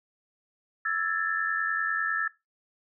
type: tone cluster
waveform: sine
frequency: 1323 / 1684 / 1774 Hz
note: E6 / G#6 / A6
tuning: +6 / +24 / +14 cents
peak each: -30 dBFS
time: 0.85-2.28 s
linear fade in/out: 5 ms
effects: noise-tail reverb RT60 0.2 s tail -19 dB re dry